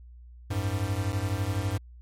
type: beating tone pair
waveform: square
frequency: 92.8 / 104.8 Hz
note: F#2 / G#2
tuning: +6 / +16 cents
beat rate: 12 Hz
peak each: -30 / -30 dBFS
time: 0.5-1.78 s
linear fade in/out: 10 ms
effects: added 60 Hz sine -45 dBFS peak until 2.01 s + MP3 64 kbps